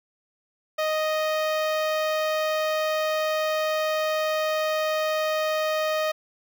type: tone with notch filter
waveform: sawtooth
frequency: 622.3 Hz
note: D#5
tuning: in tune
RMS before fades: -25 dBFS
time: 0.78-6.12 s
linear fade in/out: 10 ms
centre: 9000 Hz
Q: 0.65
effects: none